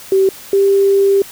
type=tone pair in turn; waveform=sine; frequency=384.9 / 394.6 Hz; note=G4 / G4; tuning=-32 / +11 cents; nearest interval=unison; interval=43 cents; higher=second; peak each=-8 dBFS; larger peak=neither; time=0.12-0.29 / 0.53-1.22 s; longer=second; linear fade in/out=2 ms; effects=white hiss -35 dBFS RMS until 1.31 s